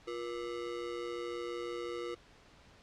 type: ring-modulated tone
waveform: square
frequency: 415.3 Hz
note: G#4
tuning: in tune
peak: -35 dBFS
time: 0.07-2.15 s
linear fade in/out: 10 ms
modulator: 62.9 Hz
effects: pink hiss -60 dBFS RMS until 2.82 s + low-pass 5000 Hz 12 dB/octave